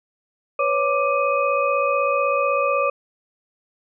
sine tone cluster, 502 / 558 / 1177 / 2515 Hz, B4 / C#5 / D6 / D#7, +28 / +11 / +3 / +18 cents, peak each -26 / -21 / -21 / -27 dBFS, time 0.59-2.9 s, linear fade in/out 5 ms, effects none

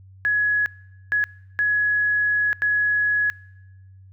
sine tone bursts at uneven times, 1682 Hz, G#6, 22 cents sharp, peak -17 dBFS, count 4, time 0.25-0.66 / 1.12-1.24 / 1.59-2.53 / 2.62-3.3 s, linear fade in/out 0 ms, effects noise-tail reverb RT60 1.0 s tail -24 dB re dry + added 95 Hz sine -44 dBFS peak until 4.12 s

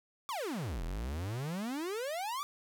45% pulse exponential two-way sweep, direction down then up, 1200 to 38.89 to 1200 Hz, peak -35 dBFS, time 0.29-2.43 s, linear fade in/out 0 ms, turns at 0.83 s, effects none

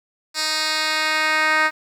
10% pulse tone with band-pass filter sweep, 311.1 Hz, D#4, in tune, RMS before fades -20 dBFS, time 0.34-1.71 s, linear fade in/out 50 ms, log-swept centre 5300 to 1800 Hz, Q 1.4, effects 8-bit

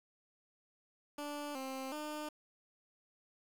15% pulse tone with pitch steps, 292.3 / 264.6 / 302 Hz, D4 / C4 / D4, -8 / +20 / +48 cents, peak -34 dBFS, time 1.18-2.29 s, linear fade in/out 5 ms, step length 370 ms, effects 10-bit

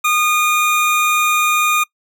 square tone pair together, 1227 / 2434 Hz, D#6 / D#7, -25 / -39 cents, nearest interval octave, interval 1186 cents, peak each -16 / -17 dBFS, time 0.04-1.84 s, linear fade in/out 10 ms, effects noise-tail reverb RT60 0.1 s tail -23 dB re dry

